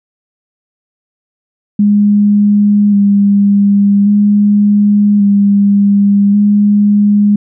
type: tone with vibrato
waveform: sine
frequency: 203.5 Hz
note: G#3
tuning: 35 cents flat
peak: -5 dBFS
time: 1.79-7.36 s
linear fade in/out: 5 ms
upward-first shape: square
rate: 0.44 Hz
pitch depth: 19 cents each way
effects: none